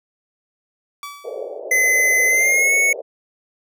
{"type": "tone with exponential decay", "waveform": "sawtooth", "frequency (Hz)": 1148, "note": "D6", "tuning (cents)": -40, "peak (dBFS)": -24, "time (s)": [1.03, 1.59], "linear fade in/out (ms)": 1, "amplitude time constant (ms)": 120}
{"type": "band-pass noise", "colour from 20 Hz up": "pink", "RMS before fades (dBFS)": -30, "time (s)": [1.24, 3.02], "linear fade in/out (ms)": 10, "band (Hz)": [430, 630], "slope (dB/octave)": 48}
{"type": "tone with pitch glide", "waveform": "square", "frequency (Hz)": [2038, 2210], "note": ["C7", "C#7"], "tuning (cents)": [-46, -6], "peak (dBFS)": -14, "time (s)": [1.71, 2.93], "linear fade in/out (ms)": 5, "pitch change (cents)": 140, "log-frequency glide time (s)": [2.27, 2.74]}
{"effects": []}